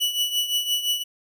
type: tone with tremolo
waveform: 40% pulse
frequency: 2952 Hz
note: F#7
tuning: 5 cents flat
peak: -18 dBFS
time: 0-1.04 s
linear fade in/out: 20 ms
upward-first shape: triangle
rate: 5.8 Hz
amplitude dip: 75%
effects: none